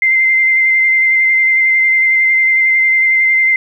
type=tone with vibrato; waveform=sine; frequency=2083 Hz; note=C7; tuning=8 cents flat; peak=-8 dBFS; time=0.02-3.56 s; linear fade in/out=2 ms; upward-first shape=sine; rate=11 Hz; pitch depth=15 cents each way; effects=8-bit